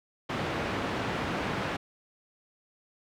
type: band-pass noise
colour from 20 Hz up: pink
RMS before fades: -32 dBFS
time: 0.29-1.77 s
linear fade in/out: 10 ms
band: 110 to 2500 Hz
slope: 12 dB/octave
effects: none